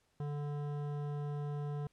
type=tone with hard clipping; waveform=sine; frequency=145.9 Hz; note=D3; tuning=11 cents flat; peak=-38 dBFS; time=0.2-1.87 s; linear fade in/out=2 ms; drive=14 dB; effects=pink hiss -75 dBFS RMS until 1.92 s + low-pass 10000 Hz 12 dB/octave